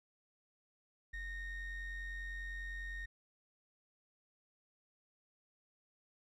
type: ring-modulated tone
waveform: triangle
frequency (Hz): 945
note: A#5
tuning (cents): +23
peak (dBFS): -36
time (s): 1.13-3.06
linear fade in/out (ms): 10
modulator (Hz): 900
effects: none